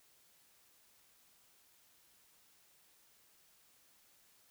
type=silence; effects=white hiss -68 dBFS RMS until 4.5 s